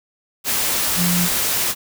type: tone in noise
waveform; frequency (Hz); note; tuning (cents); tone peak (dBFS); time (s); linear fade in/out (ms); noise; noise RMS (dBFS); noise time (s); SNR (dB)
sine; 176.3; F3; +17; -18; 0.96-1.29; 50; white; -20; 0.44-1.75; -1
effects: none